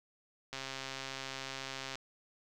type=click train; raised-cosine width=0.2 ms; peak=-23 dBFS; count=192; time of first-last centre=0.53-1.955 s; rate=134 Hz; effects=none